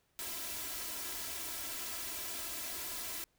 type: noise with comb filter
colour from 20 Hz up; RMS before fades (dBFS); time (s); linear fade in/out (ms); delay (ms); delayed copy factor
white; -41; 0.19-3.24; 0; 3; +0.75
effects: pink hiss -75 dBFS RMS until 3.38 s